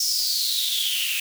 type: noise with high-pass filter sweep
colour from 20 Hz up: white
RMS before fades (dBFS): -24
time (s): 0-1.2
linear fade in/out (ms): 5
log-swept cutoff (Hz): 5500 to 2600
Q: 8.4
effects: none